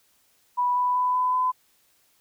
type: tone with pitch steps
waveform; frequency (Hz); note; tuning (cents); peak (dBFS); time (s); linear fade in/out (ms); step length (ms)
sine; 984 / 990.8 / 997.7 / 1004.7 / 1011.7; B5 / B5 / B5 / B5 / B5; -7 / +5 / +17 / +29 / +41; -20; 0.57-1.52; 20; 190
effects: white hiss -64 dBFS RMS until 2.2 s